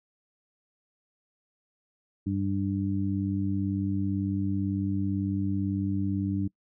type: harmonic tone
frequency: 98 Hz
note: G2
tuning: in tune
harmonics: 1 / 2 / 3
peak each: -30 / -30 / -30 dBFS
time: 2.26-6.48 s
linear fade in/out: 10 ms
effects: noise-tail reverb RT60 0.1 s tail -24 dB re dry